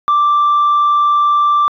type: tone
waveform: sine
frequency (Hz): 1174.7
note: D6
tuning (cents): 0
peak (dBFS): -7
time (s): 0.08-1.68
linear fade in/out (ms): 0
effects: tanh soft clip ceiling -7 dBFS